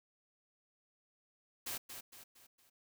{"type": "noise with echo", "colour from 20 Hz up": "white", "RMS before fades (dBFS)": -41, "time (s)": [1.66, 1.78], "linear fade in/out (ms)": 10, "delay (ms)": 230, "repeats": 4, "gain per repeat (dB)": -7, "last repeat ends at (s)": 2.7, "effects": []}